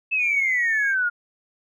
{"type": "exponential sweep", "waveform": "sine", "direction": "down", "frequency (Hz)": [2637, 1408], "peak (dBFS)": -19, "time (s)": [0.11, 1.1], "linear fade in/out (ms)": 20}
{"type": "tone", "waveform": "triangle", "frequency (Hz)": 2217, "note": "C#7", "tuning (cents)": 0, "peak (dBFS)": -27, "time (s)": [0.18, 0.95], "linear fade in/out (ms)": 50}
{"effects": []}